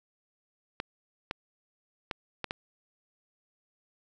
clicks, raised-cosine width 0.3 ms, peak -16 dBFS, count 5, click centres 0.801 / 1.311 / 2.112 / 2.443 / 2.509 s, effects none

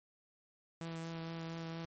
sawtooth tone with vibrato, 164.81 Hz, E3, in tune, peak -37 dBFS, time 0.81-1.85 s, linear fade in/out 0 ms, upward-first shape triangle, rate 4.3 Hz, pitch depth 14 cents each way, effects MP3 32 kbps

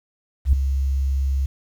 sine tone with ADSR envelope, 67.7 Hz, C#2, 40 cents flat, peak -9 dBFS, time 0.45-1.46 s, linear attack 80 ms, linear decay 3 ms, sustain -9 dB, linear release 5 ms, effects 8-bit

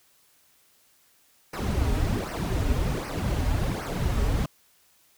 brown noise with flanger, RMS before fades -26 dBFS, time 1.53-4.46 s, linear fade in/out 5 ms, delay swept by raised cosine 0.27 to 5.97 ms, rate 1.3 Hz, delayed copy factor -0.85, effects white hiss -62 dBFS RMS until 5.17 s

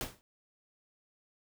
pink noise with exponential decay, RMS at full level -33 dBFS, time 0.01-0.21 s, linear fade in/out 0 ms, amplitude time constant 43 ms, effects none

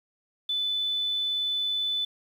sine tone, 3499 Hz, A7, 10 cents flat, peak -25 dBFS, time 0.49-2.05 s, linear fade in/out 5 ms, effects 9-bit

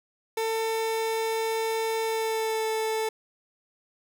30% pulse tone with pitch glide, 447.4 to 440.5 Hz, A4 to A4, +29 to +2 cents, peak -23 dBFS, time 0.37-3.09 s, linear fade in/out 5 ms, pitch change -27 cents, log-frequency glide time 2.04-2.66 s, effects none

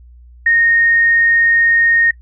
sine tone, 1852 Hz, A#6, 12 cents flat, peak -9 dBFS, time 0.46-2.11 s, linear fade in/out 5 ms, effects noise-tail reverb RT60 0.1 s tail -21 dB re dry + added 60 Hz sine -38 dBFS peak until 2.21 s

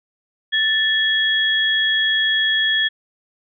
sine tone pair together, 1760 / 3319 Hz, A6 / G#7, 0 / -2 cents, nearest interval major seventh, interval 1098 cents, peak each -18 dBFS, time 0.52-2.89 s, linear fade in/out 20 ms, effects none

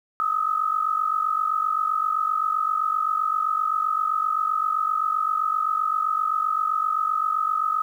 sine tone pair together, 1245.3 / 1293 Hz, D#6 / E6, +1 / -34 cents, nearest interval minor second, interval 65 cents, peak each -23 / -24 dBFS, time 0.2-7.82 s, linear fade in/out 0 ms, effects 9-bit

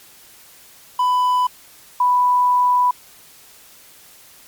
triangle / sine tone pair in turn, 997 / 989.5 Hz, B5 / B5, +16 / +3 cents, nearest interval unison, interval 13 cents, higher first, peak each -12 / -12 dBFS, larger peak neither, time 0.99-1.47 / 2-2.91 s, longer second, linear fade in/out 5 ms, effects white hiss -46 dBFS RMS until 4.47 s + MP3 96 kbps

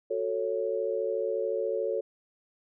sine chord, F# minor, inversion none, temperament just, 370 / 444 / 555 Hz, F#4 / A4 / C#5, 0 / +16 / +2 cents, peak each -34 / -30 / -31 dBFS, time 0.1-2.01 s, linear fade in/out 10 ms, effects none

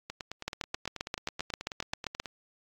two click trains, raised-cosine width 0.2 ms, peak -14 / -20 dBFS, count 14 / 21, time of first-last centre 0.48-2.2 / 0.1-2.257 s, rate 7.56 / 9.27 Hz, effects AAC 48 kbps

